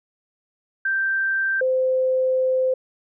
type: tone pair in turn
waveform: sine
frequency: 1568 / 517.1 Hz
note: G6 / C5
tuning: 0 / -20 cents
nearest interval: octave + perfect fifth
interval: 1920 cents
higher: first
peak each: -19 / -17 dBFS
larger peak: second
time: 0.85-1.61 / 1.61-2.74 s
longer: second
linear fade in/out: 5 ms
effects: none